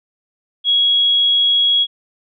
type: tone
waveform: sine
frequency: 3322 Hz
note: G#7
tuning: in tune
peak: -11 dBFS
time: 0.64-1.87 s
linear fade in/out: 50 ms
effects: none